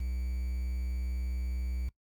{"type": "tone with quantisation", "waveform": "triangle", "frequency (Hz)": 62.3, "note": "B1", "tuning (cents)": 16, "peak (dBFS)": -29, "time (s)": [0, 1.89], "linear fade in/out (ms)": 5, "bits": 9, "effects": ["noise-tail reverb RT60 0.1 s tail -19 dB re dry"]}